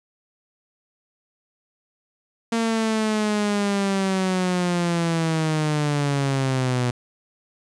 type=linear sweep; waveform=sawtooth; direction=down; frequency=230 to 122 Hz; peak=-16 dBFS; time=2.52-6.91 s; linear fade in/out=5 ms; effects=resampled to 22050 Hz